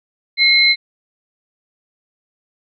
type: tone pair together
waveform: sine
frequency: 2154 / 4066 Hz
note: C7 / B7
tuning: +50 / +50 cents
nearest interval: major seventh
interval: 1100 cents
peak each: -12 dBFS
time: 0.37-0.76 s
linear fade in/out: 50 ms
effects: none